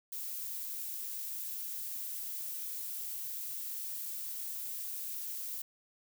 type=noise; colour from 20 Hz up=violet; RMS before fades=-40 dBFS; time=0.12-5.62 s; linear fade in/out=5 ms; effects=none